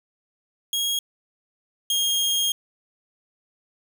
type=tone pair in turn; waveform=sawtooth; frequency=3283 / 3243 Hz; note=G#7 / G#7; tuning=-21 / -42 cents; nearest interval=unison; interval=21 cents; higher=first; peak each=-19 / -17 dBFS; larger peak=second; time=0.73-0.99 / 1.9-2.52 s; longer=second; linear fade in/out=2 ms; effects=8-bit